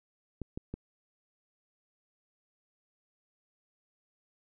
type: clicks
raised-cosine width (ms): 3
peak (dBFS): -24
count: 3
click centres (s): 0.417 / 0.575 / 0.74
effects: none